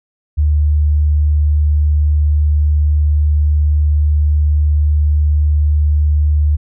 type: tone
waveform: sine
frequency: 74.7 Hz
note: D2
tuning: 30 cents sharp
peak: -9 dBFS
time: 0.37-6.57 s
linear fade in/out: 20 ms
effects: none